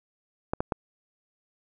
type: clicks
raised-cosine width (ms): 1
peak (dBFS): -12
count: 3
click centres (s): 0.535 / 0.605 / 0.722
effects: none